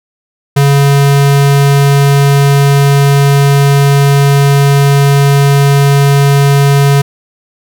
square tone, 140.5 Hz, C#3, 24 cents sharp, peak -5 dBFS, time 0.56-7.02 s, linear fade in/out 10 ms, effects none

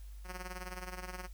5% pulse tone with tremolo, 182.4 Hz, F#3, 24 cents flat, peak -29 dBFS, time 0.24-1.29 s, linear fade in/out 50 ms, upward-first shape sine, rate 19 Hz, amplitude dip 75%, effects added 50 Hz sine -45 dBFS peak until 1.33 s + white hiss -65 dBFS RMS until 1.33 s

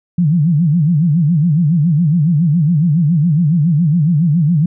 sine tone with vibrato, 160 Hz, D#3, 49 cents sharp, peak -9 dBFS, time 0.18-4.66 s, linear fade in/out 5 ms, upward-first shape sine, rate 7.2 Hz, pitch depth 200 cents each way, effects none

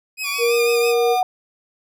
sawtooth tone with vibrato, 2475 Hz, D#7, 10 cents flat, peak -20 dBFS, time 0.17-0.95 s, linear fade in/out 50 ms, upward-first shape sine, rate 6 Hz, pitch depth 57 cents each way
sine tone with exponential growth, 740 Hz, F#5, in tune, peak -14 dBFS, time 0.21-1.23 s, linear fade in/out 2 ms, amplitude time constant 220 ms
15% pulse tone with pitch glide, 1132 to 1206.3 Hz, C#6 to D6, +36 to +46 cents, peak -20 dBFS, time 0.23-1.23 s, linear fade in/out 50 ms, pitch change +110 cents, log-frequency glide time 0.44-0.56 s
sine tone, 471.6 Hz, A#4, 20 cents sharp, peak -15 dBFS, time 0.38-1.17 s, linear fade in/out 50 ms
effects none

